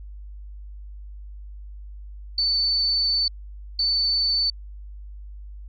sine tone bursts at uneven times, 4512 Hz, C#8, 30 cents sharp, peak -19 dBFS, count 2, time 2.38-3.28 / 3.79-4.5 s, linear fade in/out 2 ms, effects added 50 Hz sine -36 dBFS peak until 5.68 s

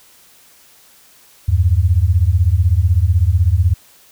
sine beating tone pair, 80.3 / 96.3 Hz, E2 / G2, -45 / -30 cents, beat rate 16 Hz, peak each -13 dBFS, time 1.48-3.74 s, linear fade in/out 10 ms, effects white hiss -48 dBFS RMS until 4.11 s

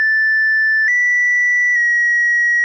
sine tone with pitch steps, 1760 / 1962 / 1907 Hz, A6 / B6 / A#6, 0 / -12 / +39 cents, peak -10 dBFS, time 0-2.64 s, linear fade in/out 0 ms, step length 880 ms, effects tanh soft clip ceiling -8 dBFS

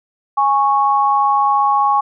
sine tone pair together, 827.1 / 1104 Hz, G#5 / C#6, -7 / -7 cents, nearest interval perfect fourth, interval 500 cents, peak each -14 dBFS, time 0.37-2.01 s, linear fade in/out 10 ms, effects none

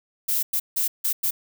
violet noise bursts at uneven times, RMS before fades -23 dBFS, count 5, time 0.28-0.43 / 0.53-0.6 / 0.76-0.88 / 1.04-1.13 / 1.23-1.31 s, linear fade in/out 10 ms, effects none

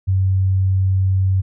sine tone, 95 Hz, F#2, 46 cents sharp, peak -13 dBFS, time 0.07-1.42 s, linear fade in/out 20 ms, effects none

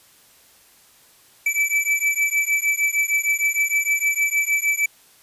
square beating tone pair, 2309 / 2315.5 Hz, D7 / D7, -30 / -25 cents, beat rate 6.5 Hz, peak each -22 dBFS, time 1.46-4.86 s, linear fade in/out 5 ms, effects white hiss -53 dBFS RMS until 5.22 s + resampled to 32000 Hz

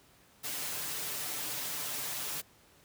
white noise with comb filter, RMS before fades -37 dBFS, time 0.43-2.42 s, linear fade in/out 20 ms, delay 6.8 ms, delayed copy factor +0.75, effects pink hiss -62 dBFS RMS until 2.84 s + high-pass 60 Hz 12 dB/octave

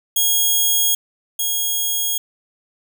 5% pulse tone pair in turn, 3300 / 3300 Hz, G#7 / G#7, -12 / -12 cents, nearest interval unison, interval 0 cents, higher neither, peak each -6 / -10 dBFS, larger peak first, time 0.16-0.95 / 1.39-2.18 s, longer neither, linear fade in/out 5 ms, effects none

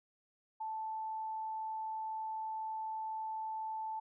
sine tone, 878 Hz, A5, 4 cents flat, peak -37 dBFS, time 0.6-4 s, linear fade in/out 10 ms, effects none

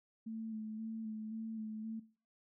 sine tone with vibrato, 220 Hz, A3, in tune, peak -40 dBFS, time 0.26-2 s, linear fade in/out 10 ms, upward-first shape square, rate 1.9 Hz, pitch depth 24 cents each way, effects noise-tail reverb RT60 0.4 s tail -18 dB re dry

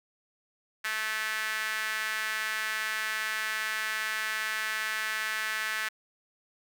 sawtooth tone with high-pass filter, 217.5 Hz, A3, 20 cents flat, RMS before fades -32 dBFS, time 0.84-5.89 s, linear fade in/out 10 ms, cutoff 1700 Hz, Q 3.2, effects none

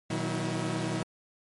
sawtooth tone cluster, 120.3 / 156.6 / 185 / 323.1 Hz, B2 / D#3 / F#3 / E4, -45 / +11 / 0 / -35 cents, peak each -31 dBFS, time 0.1-1.03 s, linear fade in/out 5 ms, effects MP3 48 kbps

